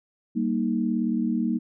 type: chord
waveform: sine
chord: Eb major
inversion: first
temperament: just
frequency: 194.45 / 233.3 / 311.1 Hz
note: G3 / Bb3 / Eb4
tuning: -14 / +2 / 0 cents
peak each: -28 / -24 / -29 dBFS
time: 0.35-1.59 s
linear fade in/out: 20 ms
effects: none